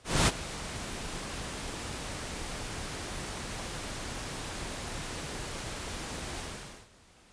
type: noise with ADSR envelope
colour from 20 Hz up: pink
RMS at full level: -22 dBFS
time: 0.04-6.9 s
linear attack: 230 ms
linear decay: 38 ms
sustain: -16 dB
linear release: 510 ms
effects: pink hiss -59 dBFS RMS until 7.32 s + resampled to 22050 Hz